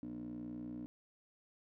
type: tone with band-pass filter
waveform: 15% pulse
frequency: 60.3 Hz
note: B1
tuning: 41 cents flat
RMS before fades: -45 dBFS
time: 0.03-0.86 s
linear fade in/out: 0 ms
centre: 280 Hz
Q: 9.7
effects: none